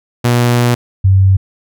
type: tone pair in turn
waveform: sawtooth / sine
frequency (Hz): 120.8 / 95.88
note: B2 / G2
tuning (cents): -38 / -38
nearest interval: major third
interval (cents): 400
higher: first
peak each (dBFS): -5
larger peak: neither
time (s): 0.24-0.75 / 1.04-1.37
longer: first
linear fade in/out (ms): 10
effects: none